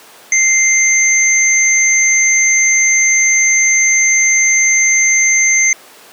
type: tone pair together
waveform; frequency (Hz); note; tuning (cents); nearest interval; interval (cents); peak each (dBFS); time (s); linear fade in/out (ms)
sine; 2089 / 6260; C7 / G8; -3 / -3; octave + perfect fifth; 1900; -11; 0.32-5.73; 2
effects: pink hiss -39 dBFS RMS until 6.12 s + high-pass 400 Hz 12 dB/octave